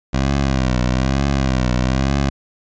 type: tone with vibrato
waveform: 15% pulse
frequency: 65.41 Hz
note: C2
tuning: in tune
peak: -9 dBFS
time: 0.13-2.3 s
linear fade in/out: 10 ms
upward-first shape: triangle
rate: 1.1 Hz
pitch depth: 120 cents each way
effects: resampled to 16000 Hz